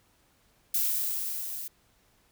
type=noise with level ramp; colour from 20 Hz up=violet; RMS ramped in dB=-26 to -38 dBFS; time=0.74-1.68 s; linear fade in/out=5 ms; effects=pink hiss -66 dBFS RMS until 2.31 s